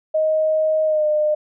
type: tone with pitch glide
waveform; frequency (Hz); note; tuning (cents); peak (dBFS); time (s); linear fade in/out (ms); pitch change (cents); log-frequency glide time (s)
sine; 626 to 606.1; D#5 to D#5; +10 to -46; -15; 0.14-1.35; 10; -56; 0.85-1.06
effects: none